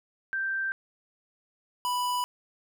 sine / square tone pair in turn, 1568 / 987.8 Hz, G6 / B5, 0 / 0 cents, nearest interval minor sixth, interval 800 cents, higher first, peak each -27 dBFS, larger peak neither, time 0.33-0.72 / 1.85-2.24 s, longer neither, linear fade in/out 0 ms, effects none

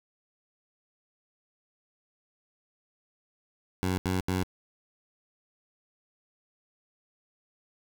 15% pulse tone bursts, 92.5 Hz, F#2, in tune, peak -20 dBFS, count 3, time 3.83-4.434 s, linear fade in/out 0 ms, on 150 ms, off 77 ms, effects none

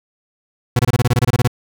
40% pulse tone bursts, 122 Hz, B2, 21 cents flat, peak -10 dBFS, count 13, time 0.76-1.477 s, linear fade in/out 5 ms, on 33 ms, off 24 ms, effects none

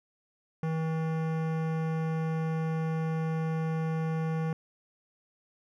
sine tone with hard clipping, 160.5 Hz, E3, 46 cents flat, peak -30 dBFS, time 0.63-4.53 s, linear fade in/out 2 ms, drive 18 dB, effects none

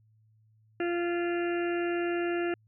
harmonic tone, 346.2 Hz, F4, 15 cents flat, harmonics 1 / 2 / 4 / 5 / 6 / 7 / 8, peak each -28 / -37 / -40 / -40 / -46 / -46 / -43 dBFS, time 0.8-2.54 s, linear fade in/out 2 ms, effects added 109 Hz sine -61 dBFS peak until 2.67 s

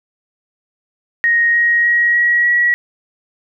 sine tone with pitch steps, 1871 / 1884 / 1897.1 / 1910.3 / 1923.6 Hz, A#6 / A#6 / A#6 / A#6 / B6, +6 / +18 / +30 / +42 / -46 cents, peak -10 dBFS, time 1.24-2.74 s, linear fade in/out 0 ms, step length 300 ms, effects none

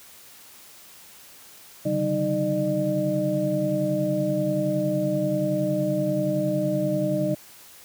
sine tone cluster, 138.4 / 149 / 190.2 / 309.8 / 603 Hz, C#3 / D3 / F#3 / D#4 / D5, -2 / +25 / +48 / -7 / +46 cents, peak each -30 / -33 / -28 / -27 / -25 dBFS, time 1.85-7.35 s, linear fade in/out 10 ms, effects white hiss -48 dBFS RMS until 7.84 s + high-pass 60 Hz 12 dB/octave

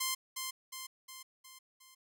5% pulse tone with echo, 1046.5 Hz, C6, in tune, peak -20 dBFS, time 0-0.15 s, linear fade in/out 10 ms, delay 360 ms, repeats 5, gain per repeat -5 dB, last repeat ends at 1.95 s, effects none

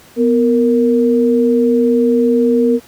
sine tone pair together, 246.9 / 464.6 Hz, B3 / A#4, 0 / -6 cents, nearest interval major seventh, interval 1094 cents, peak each -12 dBFS, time 0.16-2.8 s, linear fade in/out 50 ms, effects pink hiss -43 dBFS RMS until 2.87 s + high-pass 60 Hz 12 dB/octave

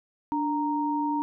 sine tone pair together, 293.7 / 930.3 Hz, D4 / A#5, 0 / -4 cents, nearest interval octave + minor sixth, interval 1996 cents, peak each -27 dBFS, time 0.32-1.22 s, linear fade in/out 0 ms, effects none

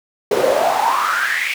brown noise with high-pass filter sweep, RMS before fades -17 dBFS, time 0.31-1.54 s, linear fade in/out 5 ms, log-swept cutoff 420 to 2400 Hz, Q 8, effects none

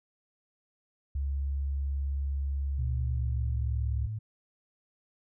sine tone, 69.3 Hz, C#2, in tune, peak -28 dBFS, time 1.15-4.07 s, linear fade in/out 5 ms
sine tone with pitch glide, 120 to 108.15 Hz, B2 to A2, -49 to -29 cents, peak -32 dBFS, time 2.78-4.19 s, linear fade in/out 10 ms, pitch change -180 cents, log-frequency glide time 2.98-3.9 s
effects none

